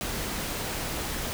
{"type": "noise", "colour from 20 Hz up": "pink", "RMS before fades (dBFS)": -32, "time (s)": [0.01, 1.33], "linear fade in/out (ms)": 0, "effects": []}